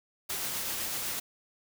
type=noise with tremolo; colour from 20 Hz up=white; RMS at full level=-33 dBFS; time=0.29-1.2 s; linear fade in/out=10 ms; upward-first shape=triangle; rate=7.9 Hz; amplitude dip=25%; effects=none